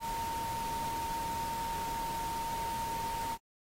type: tone in noise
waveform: sine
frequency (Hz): 917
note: A#5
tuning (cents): -29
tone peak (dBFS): -34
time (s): 0-3.38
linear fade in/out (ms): 50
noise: pink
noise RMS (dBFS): -43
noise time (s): 0-3.38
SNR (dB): +6
effects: AAC 48 kbps